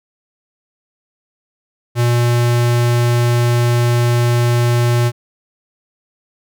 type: tone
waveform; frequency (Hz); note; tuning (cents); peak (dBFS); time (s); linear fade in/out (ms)
square; 120; B2; -49; -12; 1.95-5.12; 50
effects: none